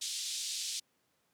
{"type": "band-pass noise", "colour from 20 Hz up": "pink", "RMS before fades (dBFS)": -38, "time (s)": [0.01, 0.8], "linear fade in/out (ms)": 10, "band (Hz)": [3500, 8600], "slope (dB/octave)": 24, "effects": ["pink hiss -75 dBFS RMS until 1.33 s", "high-pass 150 Hz 12 dB/octave"]}